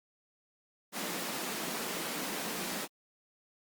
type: high-pass noise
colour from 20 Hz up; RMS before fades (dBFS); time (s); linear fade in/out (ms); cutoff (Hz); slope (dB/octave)
pink; -37; 0.92-2.88; 50; 170; 48
effects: Opus 48 kbps